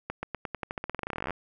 accelerating click train, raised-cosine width 0.5 ms, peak -17 dBFS, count 26, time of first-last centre 0.1-1.307 s, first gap 130 ms, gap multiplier 0.9, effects none

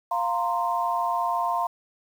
sine chord, F suspended fourth, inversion none, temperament equal with one note detuned, 698.5 / 926.4 / 1046.5 Hz, F5 / Bb5 / C6, 0 / -11 / 0 cents, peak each -27 dBFS, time 0.11-1.67 s, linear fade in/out 5 ms, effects 8-bit

